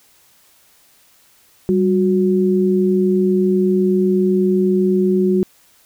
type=tone pair together; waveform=sine; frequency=193.8 / 365.8 Hz; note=G3 / F#4; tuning=-20 / -20 cents; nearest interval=major seventh; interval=1100 cents; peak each=-15 dBFS; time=1.69-5.43 s; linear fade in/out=0 ms; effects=white hiss -53 dBFS RMS until 5.85 s